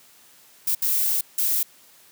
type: noise bursts at uneven times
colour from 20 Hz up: violet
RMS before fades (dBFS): -22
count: 3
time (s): 0.67-0.75 / 0.82-1.21 / 1.38-1.63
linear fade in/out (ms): 5
effects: white hiss -53 dBFS RMS until 2.11 s + high-pass 100 Hz 12 dB/octave